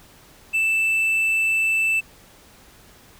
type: tone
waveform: triangle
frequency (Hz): 2647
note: E7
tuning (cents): +7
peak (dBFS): -16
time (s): 0.53-2.01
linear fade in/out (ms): 20
effects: pink hiss -50 dBFS RMS until 3.19 s